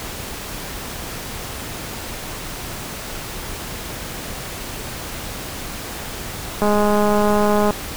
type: click train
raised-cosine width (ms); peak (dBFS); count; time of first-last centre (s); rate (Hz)
1; -5; 227; 6.62-7.707; 208
effects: pink hiss -30 dBFS RMS until 7.96 s